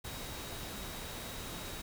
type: tone in noise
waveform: sine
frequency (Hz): 3805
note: A#7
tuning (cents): +35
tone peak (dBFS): -52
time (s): 0.04-1.82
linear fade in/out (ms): 10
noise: pink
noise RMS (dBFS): -43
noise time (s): 0.04-1.82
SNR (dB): -12
effects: none